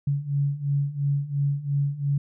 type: beating tone pair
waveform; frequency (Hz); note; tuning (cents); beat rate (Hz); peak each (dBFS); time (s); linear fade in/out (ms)
sine; 140 / 142.9; C#3 / D3; +18 / -47; 2.9; -27 / -24; 0.07-2.18; 5
effects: none

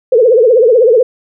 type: tone with vibrato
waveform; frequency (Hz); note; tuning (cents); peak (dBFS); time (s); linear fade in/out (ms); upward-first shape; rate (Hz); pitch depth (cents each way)
sine; 473.5; A#4; +27; -4; 0.12-1.03; 5; triangle; 16; 210
effects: none

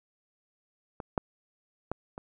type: clicks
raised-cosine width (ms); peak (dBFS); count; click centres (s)
1; -23 / -12 / -17 / -25; 4; 1.002 / 1.178 / 1.916 / 2.179
effects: none

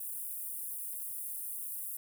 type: high-pass noise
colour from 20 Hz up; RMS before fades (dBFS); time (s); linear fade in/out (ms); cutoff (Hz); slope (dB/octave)
pink; -40; 0-1.97; 5; 9500; 48
effects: none

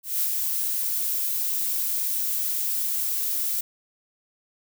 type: noise with ADSR envelope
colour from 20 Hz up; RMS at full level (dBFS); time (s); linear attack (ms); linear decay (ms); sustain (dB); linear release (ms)
violet; -23; 0.03-3.61; 180; 67; -3; 6
effects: none

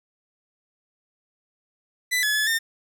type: tone with pitch steps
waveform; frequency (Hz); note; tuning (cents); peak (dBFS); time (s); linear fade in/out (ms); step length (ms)
sawtooth; 1995 / 1706 / 1718 / 1814; B6 / G#6 / A6 / A#6; +17 / +46 / -42 / -48; -17; 2.11-2.59; 20; 120
effects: none

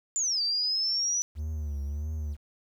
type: exponential two-way sweep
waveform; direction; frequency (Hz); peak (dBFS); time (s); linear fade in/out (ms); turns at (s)
sine; down then up; 7260 to 4611 to 5950; -25; 0.16-1.22; 0; 0.42
type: tone with vibrato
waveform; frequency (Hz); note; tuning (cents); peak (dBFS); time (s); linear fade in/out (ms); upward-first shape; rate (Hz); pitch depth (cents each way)
triangle; 74; D2; +14; -28; 1.35-2.37; 50; triangle; 1.6; 110
effects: 10-bit

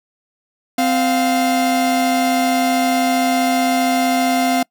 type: tone pair together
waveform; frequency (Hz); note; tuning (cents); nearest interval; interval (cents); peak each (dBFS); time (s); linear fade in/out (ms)
45% pulse; 258.8 / 701; C4 / F5; -19 / +6; octave + perfect fourth; 1725; -17; 0.78-4.63; 5
effects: noise-tail reverb RT60 0.1 s tail -26 dB re dry

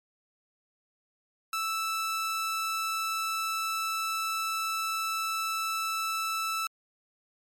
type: tone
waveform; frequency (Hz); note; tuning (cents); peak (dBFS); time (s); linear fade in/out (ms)
sawtooth; 1318.5; E6; 0; -25; 1.53-6.67; 2
effects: MP3 64 kbps

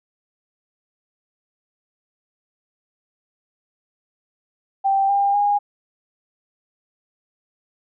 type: tone with pitch steps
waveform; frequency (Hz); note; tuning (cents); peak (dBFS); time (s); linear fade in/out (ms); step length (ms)
sine; 783 / 800.4 / 818.1; G5 / G5 / G#5; -2 / +36 / -26; -15; 4.84-5.59; 20; 250
effects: none

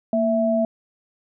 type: tone pair together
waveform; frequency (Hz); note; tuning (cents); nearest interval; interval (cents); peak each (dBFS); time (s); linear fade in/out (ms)
sine; 230.8 / 659.3; A#3 / E5; -17 / 0; octave + tritone; 1817; -21 / -19; 0.13-0.65; 2
effects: none

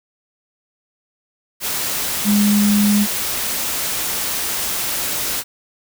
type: tone in noise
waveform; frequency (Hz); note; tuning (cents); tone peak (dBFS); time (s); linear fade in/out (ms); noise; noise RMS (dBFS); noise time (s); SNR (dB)
sine; 206.2; G#3; -12; -12; 2.24-3.07; 50; white; -22; 1.6-5.44; +7
effects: none

